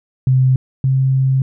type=tone pair in turn; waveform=sine; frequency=130 / 132.81 Hz; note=C3 / C3; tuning=-11 / +26 cents; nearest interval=unison; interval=37 cents; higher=second; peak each=-9 / -11 dBFS; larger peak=first; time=0.27-0.56 / 0.84-1.42 s; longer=second; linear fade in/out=2 ms; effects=none